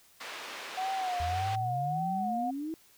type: band-pass noise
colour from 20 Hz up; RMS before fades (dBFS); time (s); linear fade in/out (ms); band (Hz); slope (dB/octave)
white; -42; 0.2-1.56; 10; 430 to 3000; 12
type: tone with vibrato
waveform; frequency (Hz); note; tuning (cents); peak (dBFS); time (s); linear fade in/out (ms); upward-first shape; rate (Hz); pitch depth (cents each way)
sine; 740; F#5; 0; -30; 0.77-2.51; 10; sine; 1.7; 71
type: exponential sweep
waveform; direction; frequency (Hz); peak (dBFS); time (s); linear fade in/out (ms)
sine; up; 77.78 to 329.6; -33; 1.2-2.74; 0
effects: white hiss -61 dBFS RMS until 2.97 s